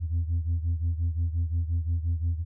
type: beating tone pair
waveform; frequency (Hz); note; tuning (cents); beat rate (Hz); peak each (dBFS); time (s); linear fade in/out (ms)
sine; 82.41 / 88.11; E2 / F2; 0 / +16; 5.7; -24 / -28; 0-2.45; 50
effects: tanh soft clip ceiling -21 dBFS